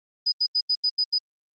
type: tone bursts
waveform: sine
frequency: 4978 Hz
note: D#8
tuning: in tune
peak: -19 dBFS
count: 7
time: 0.26-1.186 s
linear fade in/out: 10 ms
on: 62 ms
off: 82 ms
effects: Opus 24 kbps